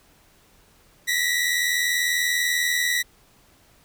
sawtooth tone pair together, 1902 / 1982.2 Hz, A#6 / B6, +34 / +6 cents, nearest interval minor second, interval 72 cents, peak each -20 dBFS, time 1.07-3.03 s, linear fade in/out 20 ms, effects pink hiss -57 dBFS RMS until 3.84 s

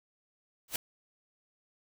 white noise with exponential growth, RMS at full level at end -27 dBFS, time 0.68-0.76 s, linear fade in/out 2 ms, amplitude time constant 17 ms, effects none

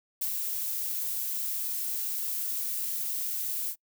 violet noise with ADSR envelope, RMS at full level -29 dBFS, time 0.21-3.76 s, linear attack 8 ms, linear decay 78 ms, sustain -3 dB, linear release 71 ms, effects noise-tail reverb RT60 0.1 s tail -25 dB re dry

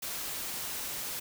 white noise, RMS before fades -37 dBFS, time 0.02-1.2 s, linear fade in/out 10 ms, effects none

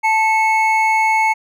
triangle tone pair together, 880 / 2195 Hz, A5 / C#7, 0 / -18 cents, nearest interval octave + major third, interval 1582 cents, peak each -12 / -15 dBFS, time 0.03-1.34 s, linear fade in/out 20 ms, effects none

